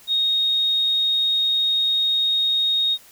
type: tone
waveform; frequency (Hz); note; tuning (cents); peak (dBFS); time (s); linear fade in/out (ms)
sine; 3729; A#7; 0; -17; 0.07-2.98; 50
effects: white hiss -49 dBFS RMS until 3.11 s

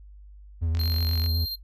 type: tone with vibrato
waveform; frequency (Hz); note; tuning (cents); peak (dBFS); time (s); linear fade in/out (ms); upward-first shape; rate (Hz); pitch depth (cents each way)
triangle; 81.9; E2; -11; -21; 0.61-1.46; 20; triangle; 8.1; 53
type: click train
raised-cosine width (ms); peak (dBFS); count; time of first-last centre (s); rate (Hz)
0.2; -22; 25; 0.75-1.262; 46.9
type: tone with tremolo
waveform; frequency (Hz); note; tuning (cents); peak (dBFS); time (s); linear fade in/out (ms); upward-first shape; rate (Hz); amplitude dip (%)
square; 4186; C8; 0; -29; 0.79-1.56; 10; square; 18; 25
effects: noise-tail reverb RT60 0.1 s tail -20 dB re dry + added 50 Hz sine -44 dBFS peak until 1.63 s

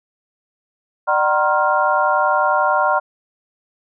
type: tone cluster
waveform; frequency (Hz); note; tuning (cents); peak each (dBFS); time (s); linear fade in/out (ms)
sine; 601 / 759 / 952 / 1063 / 1392; D5 / F#5 / A#5 / C6 / F6; +40 / +44 / +36 / +27 / -6; -20; 1.07-3; 20
effects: none

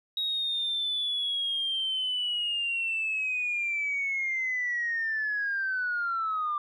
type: linear sweep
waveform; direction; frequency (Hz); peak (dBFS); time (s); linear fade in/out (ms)
sine; down; 3800 to 1180; -26; 0.17-6.58; 2
effects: tanh soft clip ceiling -22 dBFS

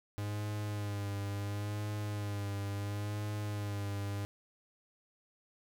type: tone with vibrato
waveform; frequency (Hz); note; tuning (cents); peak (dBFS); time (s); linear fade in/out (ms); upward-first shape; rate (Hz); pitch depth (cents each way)
45% pulse; 102.7; G#2; -19; -35; 0.18-4.25; 0; sine; 0.72; 37
effects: none

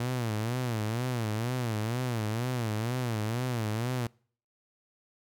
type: tone with vibrato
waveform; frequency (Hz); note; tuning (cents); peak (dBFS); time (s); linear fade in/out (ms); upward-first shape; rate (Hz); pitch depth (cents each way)
sawtooth; 116.54; A#2; 0; -25; 0-4.07; 5; sine; 2.1; 160
effects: noise-tail reverb RT60 0.5 s tail -26 dB re dry

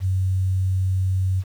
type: tone with quantisation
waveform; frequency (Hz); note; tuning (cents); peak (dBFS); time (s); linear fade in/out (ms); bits
sine; 94; F#2; +28; -18; 0-1.44; 50; 8
effects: none

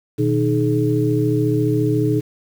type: tone cluster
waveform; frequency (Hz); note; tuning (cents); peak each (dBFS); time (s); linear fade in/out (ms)
sine; 123.3 / 157.5 / 307.6 / 423.1; B2 / D#3 / D#4 / G#4; -2 / +21 / -20 / +32; -19 / -26 / -19 / -21; 0.18-2.21; 20
effects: 7-bit

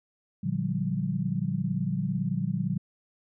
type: chord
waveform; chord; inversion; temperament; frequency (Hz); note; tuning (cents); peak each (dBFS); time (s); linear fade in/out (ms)
sine; G minor seventh; first; equal with one note detuned; 116.54 / 146.83 / 178.08 / 196; Bb2 / D3 / F3 / G3; 0 / 0 / +34 / 0; -34 / -31 / -30 / -32; 0.43-2.78; 10
effects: none

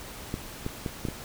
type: clicks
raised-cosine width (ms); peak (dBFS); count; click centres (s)
3; -17; 5; 0.341 / 0.664 / 0.862 / 1.052 / 1.086
effects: pink hiss -42 dBFS RMS until 1.24 s

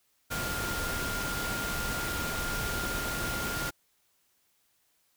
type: tone in noise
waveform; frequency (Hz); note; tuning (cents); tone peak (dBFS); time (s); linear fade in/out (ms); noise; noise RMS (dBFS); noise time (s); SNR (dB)
sine; 1406; F6; +11; -35; 0.3-3.71; 20; pink; -34; 0.3-3.71; -4
effects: white hiss -71 dBFS RMS until 5.16 s

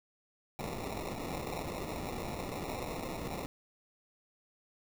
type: noise with sample-and-hold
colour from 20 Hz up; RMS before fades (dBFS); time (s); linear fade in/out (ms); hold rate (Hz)
blue; -39; 0.59-3.46; 0; 1575
effects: none

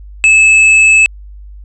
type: tone with hard clipping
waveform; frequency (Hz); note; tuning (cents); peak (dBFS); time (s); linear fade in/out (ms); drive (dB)
sine; 2606; E7; -20; -5; 0.24-1.06; 0; 6
effects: added 50 Hz sine -29 dBFS peak until 1.64 s + resampled to 22050 Hz

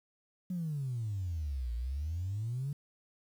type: exponential two-way sweep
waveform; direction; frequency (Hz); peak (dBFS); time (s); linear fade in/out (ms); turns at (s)
sine; down then up; 186.5 to 56.8 to 147; -32; 0.5-2.73; 5; 1.74
effects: tanh soft clip ceiling -28 dBFS + 10-bit

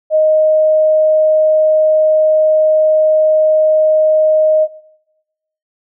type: tone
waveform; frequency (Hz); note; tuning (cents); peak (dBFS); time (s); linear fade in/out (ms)
sine; 622.3; D#5; 0; -7; 0.1-4.68; 50
effects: noise-tail reverb RT60 1.0 s tail -21 dB re dry

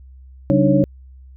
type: tone cluster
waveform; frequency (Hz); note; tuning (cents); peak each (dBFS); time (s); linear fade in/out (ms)
sine; 138.4 / 191.3 / 289.2 / 308.8 / 552; C#3 / G3 / D4 / D#4 / C#5; -2 / -42 / -27 / -13 / -7; -18; 0.5-0.84; 0
effects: added 65 Hz sine -39 dBFS peak until 1.36 s

